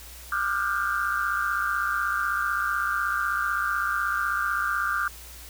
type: tone cluster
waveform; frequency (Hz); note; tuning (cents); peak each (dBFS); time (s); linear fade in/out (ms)
sine; 1191 / 1382 / 1438 / 1573; D6 / F6 / F#6 / G6; +24 / -19 / -50 / +6; -28 / -30 / -29 / -30; 0.32-5.08; 2
effects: added 60 Hz sine -45 dBFS peak until 5.49 s + white hiss -45 dBFS RMS until 5.49 s